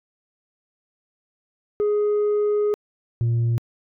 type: tone pair in turn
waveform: sine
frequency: 416.7 / 116.93 Hz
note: G#4 / A#2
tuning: +6 / +6 cents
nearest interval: octave + minor seventh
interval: 2200 cents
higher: first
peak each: -15 dBFS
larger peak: neither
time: 1.8-2.74 / 3.21-3.58 s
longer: first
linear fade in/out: 0 ms
effects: tanh soft clip ceiling -17 dBFS